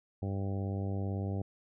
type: harmonic tone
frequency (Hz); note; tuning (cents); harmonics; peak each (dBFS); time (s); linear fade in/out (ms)
98; G2; 0; 1 / 2 / 3 / 4 / 5 / 6 / 7 / 8; -33 / -39 / -43 / -45 / -47 / -49 / -50 / -51; 0.22-1.42; 5
effects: none